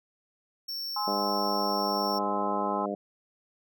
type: tone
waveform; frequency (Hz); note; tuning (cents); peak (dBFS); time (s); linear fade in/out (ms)
square; 5450; F8; -43; -33; 0.68-2.19; 10
type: chord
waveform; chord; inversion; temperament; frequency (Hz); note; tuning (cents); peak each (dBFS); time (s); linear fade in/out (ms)
sine; Ab augmented; none; just; 830.6 / 1038.3 / 1297.8; Ab5 / C6 / E6; 0 / -14 / -27; -32 / -32 / -37; 0.96-2.86; 5
type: harmonic tone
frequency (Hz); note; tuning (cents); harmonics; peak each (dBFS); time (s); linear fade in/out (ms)
101.1; G#2; -46; 2 / 3 / 4 / 5 / 6 / 7; -35 / -37 / -36 / -38 / -35 / -38; 1.07-2.95; 5
effects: none